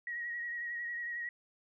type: tone with vibrato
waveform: sine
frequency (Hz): 1900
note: A#6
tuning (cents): +33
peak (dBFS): -36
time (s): 0.07-1.29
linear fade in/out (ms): 2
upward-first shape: sine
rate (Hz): 11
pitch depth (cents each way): 30
effects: none